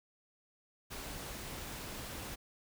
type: noise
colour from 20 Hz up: pink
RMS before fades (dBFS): -44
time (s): 0.9-2.36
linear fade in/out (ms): 20
effects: none